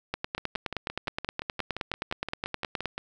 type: two click trains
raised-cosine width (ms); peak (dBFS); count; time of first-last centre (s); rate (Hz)
0.3; -13 / -17; 27 / 16; 0.14-2.857 / 0.38-2.98; 9.57 / 5.77
effects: none